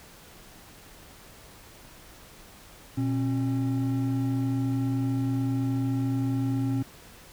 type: tone pair together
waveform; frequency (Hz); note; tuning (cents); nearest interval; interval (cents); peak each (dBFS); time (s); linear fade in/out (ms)
triangle; 120.51 / 270; B2 / C#4; -42 / -45; octave + major second; 1397; -25; 2.97-6.83; 10
effects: pink hiss -50 dBFS RMS until 7.32 s